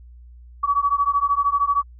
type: beating tone pair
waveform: sine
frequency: 1131 / 1144 Hz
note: C#6 / D6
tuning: +34 / -46 cents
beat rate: 13 Hz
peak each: -20 dBFS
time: 0.63-1.83 s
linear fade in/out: 10 ms
effects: added 60 Hz sine -41 dBFS peak until 1.99 s